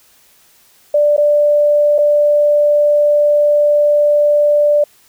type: tone with dropouts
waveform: sine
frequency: 589 Hz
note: D5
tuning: 5 cents sharp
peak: -8 dBFS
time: 0.94-4.84 s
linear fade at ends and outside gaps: 5 ms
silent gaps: 1.166-1.178 / 1.982-1.986 s
effects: white hiss -50 dBFS RMS until 5.08 s